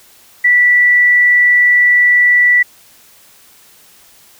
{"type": "tone", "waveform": "sine", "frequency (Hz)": 1961, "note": "B6", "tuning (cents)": -13, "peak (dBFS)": -6, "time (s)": [0.44, 2.63], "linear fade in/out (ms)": 10, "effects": ["white hiss -45 dBFS RMS until 4.39 s"]}